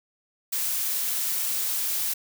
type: noise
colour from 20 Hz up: blue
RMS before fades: -27 dBFS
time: 0.52-2.14 s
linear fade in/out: 10 ms
effects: none